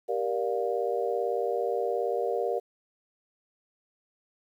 sine chord, G minor seventh, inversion none, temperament just, 392 / 470.4 / 588 / 705.6 Hz, G4 / Bb4 / D5 / F5, 0 / +16 / +2 / +18 cents, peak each -32 / -29 / -33 / -33 dBFS, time 0.08-2.6 s, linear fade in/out 20 ms, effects 10-bit

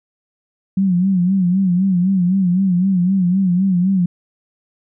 sine tone with vibrato, 185 Hz, F#3, in tune, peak -12 dBFS, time 0.77-4.06 s, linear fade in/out 5 ms, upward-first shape sine, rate 3.9 Hz, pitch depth 100 cents each way, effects none

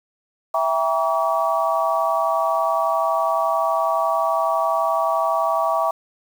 sine chord, E diminished seventh, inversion none, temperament just, 659.3 / 791.1 / 949.3 / 1139.2 Hz, E5 / G5 / Bb5 / Db6, 0 / +16 / +31 / +47 cents, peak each -21 / -25 / -25 / -22 dBFS, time 0.54-5.91 s, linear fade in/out 5 ms, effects 7-bit

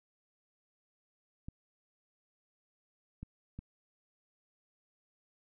clicks, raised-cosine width 5 ms, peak -30 dBFS, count 3, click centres 1.485 / 3.23 / 3.59 s, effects none

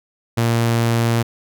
sawtooth tone, 116.3 Hz, A#2, 4 cents flat, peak -11 dBFS, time 0.37-1.23 s, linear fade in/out 10 ms, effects none

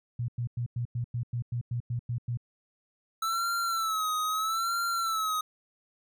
sine tone bursts, 120 Hz, B2, 49 cents flat, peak -28 dBFS, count 12, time 0.19-2.373 s, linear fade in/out 5 ms, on 93 ms, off 97 ms
square tone with vibrato, 1315 Hz, E6, 5 cents flat, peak -28 dBFS, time 3.22-5.41 s, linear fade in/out 5 ms, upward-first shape sine, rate 0.78 Hz, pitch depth 84 cents each way
effects none

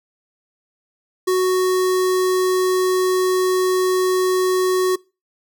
square tone with notch filter, 370 Hz, F#4, in tune, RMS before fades -17 dBFS, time 1.27-4.96 s, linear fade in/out 10 ms, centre 2500 Hz, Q 1.5, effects noise-tail reverb RT60 0.3 s tail -24 dB re dry

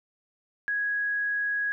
sine tone, 1661.2 Hz, G#6, in tune, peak -25 dBFS, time 0.68-1.72 s, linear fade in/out 0 ms, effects none

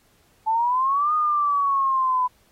sine exponential two-way sweep, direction up then down, 868 to 1236 to 996 Hz, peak -18 dBFS, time 0.46-2.28 s, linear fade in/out 20 ms, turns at 1.14 s, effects pink hiss -61 dBFS RMS until 2.51 s + AAC 48 kbps

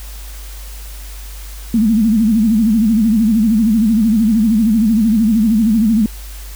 sine tone with vibrato, 220 Hz, A3, in tune, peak -9 dBFS, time 1.74-6.06 s, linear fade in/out 2 ms, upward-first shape sine, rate 13 Hz, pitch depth 120 cents each way, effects added 50 Hz sine -28 dBFS peak until 6.55 s + white hiss -37 dBFS RMS until 6.55 s

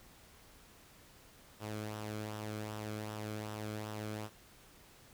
sawtooth tone with flanger, 106.8 Hz, G#2, 49 cents sharp, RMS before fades -42 dBFS, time 1.59-4.3 s, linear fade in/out 50 ms, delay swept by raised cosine 0.44 to 1.11 ms, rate 2.6 Hz, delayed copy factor -0.5, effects pink hiss -60 dBFS RMS until 5.13 s

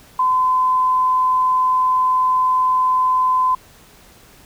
sine tone, 1021 Hz, C6, 43 cents flat, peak -13 dBFS, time 0.19-3.55 s, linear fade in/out 5 ms, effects pink hiss -47 dBFS RMS until 4.45 s

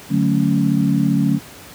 sine chord, D major seventh, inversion none, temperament equal, 146.83 / 185 / 220 / 277.2 Hz, D3 / F#3 / A3 / C#4, 0 / 0 / 0 / 0 cents, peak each -19 dBFS, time 0.09-1.4 s, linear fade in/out 50 ms, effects pink hiss -39 dBFS RMS until 1.74 s + high-pass 80 Hz 12 dB/octave

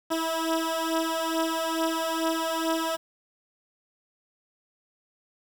15% pulse beating tone pair, 324 / 326.3 Hz, E4 / E4, -30 / -18 cents, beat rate 2.3 Hz, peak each -23 / -21 dBFS, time 0.1-2.97 s, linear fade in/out 20 ms, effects 8-bit

